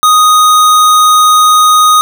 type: tone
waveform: square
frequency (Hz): 1244.5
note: D#6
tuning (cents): 0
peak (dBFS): -4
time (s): 0.03-2.01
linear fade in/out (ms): 0
effects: none